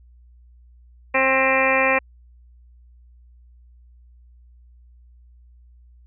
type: harmonic tone with a mistuned harmonic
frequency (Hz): 265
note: C4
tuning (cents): +22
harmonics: 1 / 2 / 3 / 4 / 5 / 6 / 7 / 8 / 9 / 10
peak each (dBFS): -29 / -21 / -26 / -24 / -31 / -32 / -23 / -28 / -22 / -27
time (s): 1.14-1.99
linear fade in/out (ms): 10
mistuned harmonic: 8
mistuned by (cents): -41
effects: added 60 Hz sine -47 dBFS peak until 6.06 s